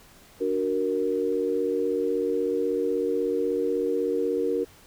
sine chord, D augmented, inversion none, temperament equal, 293.7 / 370 / 466.2 Hz, D4 / F#4 / A#4, 0 / 0 / 0 cents, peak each -30 / -28 / -25 dBFS, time 0.4-4.65 s, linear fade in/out 20 ms, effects pink hiss -53 dBFS RMS until 4.86 s

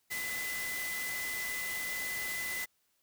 sine tone in noise, 2011 Hz, B6, 31 cents sharp, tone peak -36 dBFS, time 0.1-2.66 s, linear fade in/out 20 ms, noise white, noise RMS -40 dBFS, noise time 0.1-2.66 s, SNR +1 dB, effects white hiss -75 dBFS RMS until 3.02 s

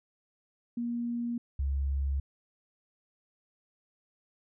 sine tone pair in turn, 237.3 / 68.9 Hz, A#3 / C#2, +31 / -10 cents, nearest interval octave + major sixth, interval 2141 cents, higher first, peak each -30 / -27 dBFS, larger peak second, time 0.77-1.38 / 1.59-2.2 s, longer neither, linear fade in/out 5 ms, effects none

